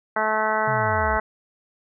harmonic tone, 216.8 Hz, A3, 25 cents flat, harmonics 1 / 2 / 3 / 4 / 5 / 6 / 7 / 8 / 9, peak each -35 / -31 / -26 / -25 / -28 / -29 / -27 / -37 / -31 dBFS, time 0.16-1.2 s, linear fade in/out 5 ms
sine linear sweep, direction down, 138.59 to 58.27 Hz, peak -27 dBFS, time 0.67-1.18 s, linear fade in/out 10 ms
effects none

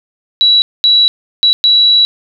sine tone bursts at uneven times, 3917 Hz, B7, 15 cents flat, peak -5 dBFS, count 4, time 0.41-0.62 / 0.84-1.08 / 1.43-1.53 / 1.64-2.05 s, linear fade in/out 0 ms, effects none

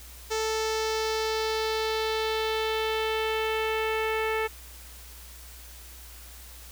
sawtooth tone with low-pass filter sweep, 440 Hz, A4, in tune, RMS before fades -28 dBFS, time 0.3-4.48 s, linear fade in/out 20 ms, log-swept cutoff 6300 to 2300 Hz, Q 2.2, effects added 60 Hz sine -46 dBFS peak until 6.71 s + white hiss -48 dBFS RMS until 6.71 s

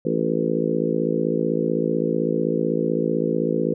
harmonic tone with a mistuned harmonic, 55.8 Hz, A1, 25 cents sharp, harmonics 3 / 4 / 5 / 6 / 7 / 8 / 9, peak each -27 / -27 / -27 / -27 / -27 / -27 / -27 dBFS, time 0.05-3.74 s, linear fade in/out 5 ms, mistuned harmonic 9, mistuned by -23 cents, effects none

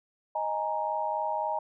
sine chord, D# suspended fourth, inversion none, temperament just, 622.3 / 829.7 / 933.4 Hz, D#5 / G#5 / A#5, 0 / -2 / +2 cents, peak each -33 / -32 / -31 dBFS, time 0.35-1.59 s, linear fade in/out 5 ms, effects none

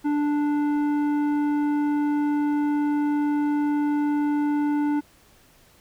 sine tone with tanh clipping, 293.7 Hz, D4, in tune, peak -22 dBFS, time 0.04-5.01 s, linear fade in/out 20 ms, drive 11 dB, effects pink hiss -56 dBFS RMS until 5.8 s

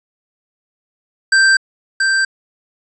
square tone with echo, 1568 Hz, G6, in tune, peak -9 dBFS, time 1.32-1.57 s, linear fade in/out 5 ms, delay 680 ms, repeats 1, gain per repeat -4 dB, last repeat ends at 2.25 s, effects resampled to 22050 Hz + 8-bit

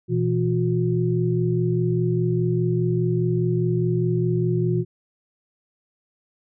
sine tone cluster, 121.4 / 166.3 / 360.1 Hz, B2 / E3 / F#4, -29 / +16 / -47 cents, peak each -22 / -23 / -24 dBFS, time 0.08-4.85 s, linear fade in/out 50 ms, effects none

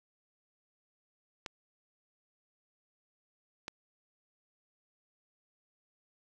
clicks, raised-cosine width 0.2 ms, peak -21 dBFS, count 2, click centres 1.462 / 3.681 s, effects none

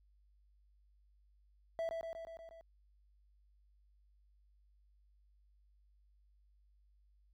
triangle tone with echo, 659.3 Hz, E5, in tune, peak -33 dBFS, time 1.79-1.89 s, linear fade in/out 0 ms, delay 120 ms, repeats 6, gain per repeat -3 dB, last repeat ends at 2.61 s, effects added 50 Hz sine -66 dBFS peak until 7.33 s

